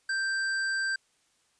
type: tone with hard clipping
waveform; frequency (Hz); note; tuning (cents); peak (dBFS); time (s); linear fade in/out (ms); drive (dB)
sine; 1570; G6; +2; -29; 0.09-0.96; 5; 14
effects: white hiss -69 dBFS RMS until 1.59 s + resampled to 22050 Hz